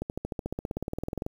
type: accelerating click train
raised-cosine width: 2 ms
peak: -18 dBFS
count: 22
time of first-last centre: 0.02-1.264 s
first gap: 79 ms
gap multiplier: 0.97
effects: 8-bit